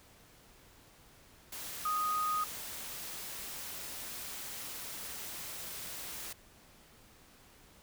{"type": "tone in noise", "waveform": "sine", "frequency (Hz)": 1244.5, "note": "D#6", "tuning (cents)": 0, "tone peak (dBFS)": -30, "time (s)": [1.85, 2.44], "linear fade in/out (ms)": 5, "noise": "white", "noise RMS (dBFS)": -43, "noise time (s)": [1.52, 6.33], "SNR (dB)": 10, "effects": ["pink hiss -60 dBFS RMS until 7.82 s"]}